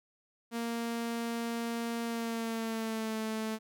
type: tone with pitch glide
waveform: sawtooth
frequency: 232.6 to 219.5 Hz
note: A#3 to A3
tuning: -4 to -4 cents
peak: -29 dBFS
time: 0.51-3.59 s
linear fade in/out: 50 ms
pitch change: -100 cents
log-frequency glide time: 2.04-3.17 s
effects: none